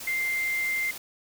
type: tone in noise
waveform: sine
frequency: 2093 Hz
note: C7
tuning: in tune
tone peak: -25 dBFS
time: 0.07-0.91 s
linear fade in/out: 5 ms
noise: white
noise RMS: -39 dBFS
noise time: 0-0.98 s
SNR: +11 dB
effects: none